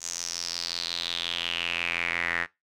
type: tone with band-pass filter sweep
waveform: sawtooth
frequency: 85.6 Hz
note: F2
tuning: 34 cents flat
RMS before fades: -31 dBFS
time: 0-2.47 s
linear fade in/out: 50 ms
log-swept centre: 6700 to 1800 Hz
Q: 5.3
effects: noise-tail reverb RT60 0.2 s tail -20 dB re dry